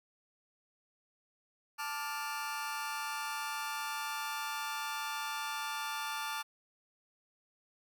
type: chord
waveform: sawtooth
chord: D minor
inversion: second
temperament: just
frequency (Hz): 881 / 1174.7 / 1409.6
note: A5 / D6 / F6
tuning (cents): +2 / 0 / +16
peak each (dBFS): -36 / -37 / -38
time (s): 1.78-6.43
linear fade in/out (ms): 20
effects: none